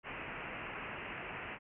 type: low-pass noise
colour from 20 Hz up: white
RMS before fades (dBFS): -44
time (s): 0.03-1.59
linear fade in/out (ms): 50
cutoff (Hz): 2800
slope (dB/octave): 96
effects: none